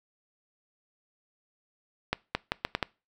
accelerating click train, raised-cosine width 0.3 ms, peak -10 dBFS, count 6, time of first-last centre 2.13-2.828 s, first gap 220 ms, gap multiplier 0.77, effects noise-tail reverb RT60 0.3 s tail -23 dB re dry

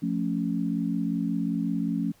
sine chord, F augmented, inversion none, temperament equal, 174.61 / 220 / 277.2 Hz, F3 / A3 / C#4, 0 / 0 / 0 cents, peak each -29 dBFS, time 0.02-2.12 s, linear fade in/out 10 ms, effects pink hiss -60 dBFS RMS until 2.2 s

